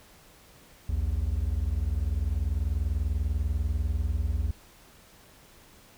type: tone pair together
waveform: triangle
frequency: 60.78 / 81 Hz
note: B1 / E2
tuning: -27 / -30 cents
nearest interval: perfect fourth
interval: 497 cents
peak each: -26 dBFS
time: 0.89-4.51 s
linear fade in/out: 5 ms
effects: pink hiss -55 dBFS RMS until 5.97 s